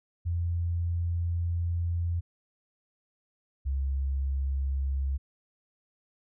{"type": "tone pair in turn", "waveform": "sine", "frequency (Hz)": [85.6, 67.94], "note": ["F2", "C#2"], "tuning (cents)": [-34, -34], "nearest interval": "major third", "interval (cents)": 400, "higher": "first", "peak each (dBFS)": -26, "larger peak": "neither", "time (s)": [[0.25, 2.21], [3.65, 5.18]], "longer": "first", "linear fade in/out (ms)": 20, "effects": []}